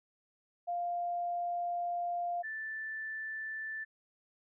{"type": "tone pair in turn", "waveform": "sine", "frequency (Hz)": [699, 1761.4], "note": ["F5", "A6"], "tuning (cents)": [1, 1], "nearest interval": "octave + major third", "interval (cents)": 1600, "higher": "second", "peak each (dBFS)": [-32, -37], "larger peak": "first", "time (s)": [[0.67, 2.43], [2.43, 3.85]], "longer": "first", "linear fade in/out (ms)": 20, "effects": []}